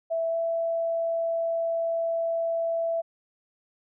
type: tone with pitch glide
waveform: sine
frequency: 659.3 to 664.7 Hz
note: E5 to E5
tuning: 0 to +14 cents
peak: -24 dBFS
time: 0.1-3.02 s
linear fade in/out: 20 ms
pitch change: +14 cents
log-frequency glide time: 0.29-0.36 s
effects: none